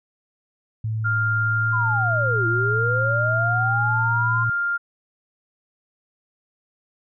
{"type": "tone with pitch glide", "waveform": "sine", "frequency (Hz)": [110, 115.47], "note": ["A2", "A#2"], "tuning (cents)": [0, -16], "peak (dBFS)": -22, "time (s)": [0.84, 4.5], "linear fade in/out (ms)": 5, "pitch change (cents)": 84, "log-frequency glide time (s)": [1.35, 2.29]}
{"type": "tone", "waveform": "sine", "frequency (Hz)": 1400, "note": "F6", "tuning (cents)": 4, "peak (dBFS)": -20, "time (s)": [1.04, 4.78], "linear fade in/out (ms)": 20}
{"type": "linear two-way sweep", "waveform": "sine", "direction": "down then up", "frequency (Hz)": [1049, 331.6, 1049], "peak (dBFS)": -25, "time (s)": [1.72, 4.45], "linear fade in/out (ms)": 20, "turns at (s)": 2.47}
{"effects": []}